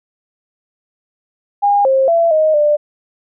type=tone with pitch steps; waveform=sine; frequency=812 / 533 / 672 / 624 / 594 Hz; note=G#5 / C5 / E5 / D#5 / D5; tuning=-39 / +32 / +33 / +5 / +20 cents; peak=-9 dBFS; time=1.62-2.77 s; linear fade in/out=20 ms; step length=230 ms; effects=none